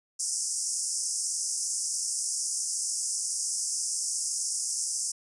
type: band-pass noise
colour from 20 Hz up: white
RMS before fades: -31 dBFS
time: 0.19-5.12 s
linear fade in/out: 10 ms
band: 5100 to 10000 Hz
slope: 96 dB/octave
effects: resampled to 24000 Hz